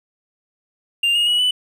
triangle tone with pitch steps, 2795 / 2857 / 2920 / 2985 Hz, F7 / F7 / F#7 / F#7, +1 / +39 / -24 / +15 cents, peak -13 dBFS, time 1.03-1.51 s, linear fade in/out 5 ms, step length 120 ms, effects none

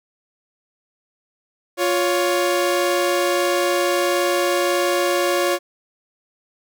sawtooth tone pair together, 352.1 / 558.9 Hz, F4 / C#5, +14 / +14 cents, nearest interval minor sixth, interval 800 cents, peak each -16 dBFS, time 1.77-5.59 s, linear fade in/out 50 ms, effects none

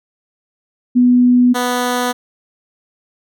sine / 10% pulse tone pair in turn, 246.9 / 246.9 Hz, B3 / B3, 0 / 0 cents, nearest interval unison, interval 0 cents, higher neither, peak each -7 dBFS, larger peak neither, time 0.95-1.54 / 1.54-2.13 s, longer neither, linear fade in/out 20 ms, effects none

